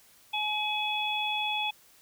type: harmonic tone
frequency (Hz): 848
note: G#5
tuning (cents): +36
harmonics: 1 / 3 / 4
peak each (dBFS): -32 / -32 / -32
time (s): 0.33-1.71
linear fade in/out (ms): 10
effects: white hiss -59 dBFS RMS until 2.01 s